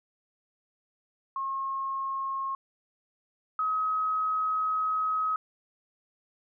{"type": "tone pair in turn", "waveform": "sine", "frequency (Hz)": [1080, 1271.4], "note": ["C#6", "D#6"], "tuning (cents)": [-45, 37], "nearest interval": "minor third", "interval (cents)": 282, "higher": "second", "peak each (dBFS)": [-29, -25], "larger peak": "second", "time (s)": [[1.36, 2.55], [3.59, 5.36]], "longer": "second", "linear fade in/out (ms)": 2, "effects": []}